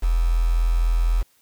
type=tone with quantisation; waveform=sine; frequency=42 Hz; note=E1; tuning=33 cents sharp; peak=-16 dBFS; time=0.02-1.23 s; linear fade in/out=20 ms; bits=6; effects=white hiss -61 dBFS RMS until 1.41 s